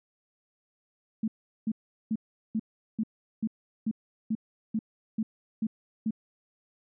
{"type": "tone bursts", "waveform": "sine", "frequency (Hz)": 220, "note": "A3", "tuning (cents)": 0, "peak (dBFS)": -25, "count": 12, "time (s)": [1.23, 6.108], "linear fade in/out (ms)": 5, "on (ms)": 49, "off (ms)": 390, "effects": []}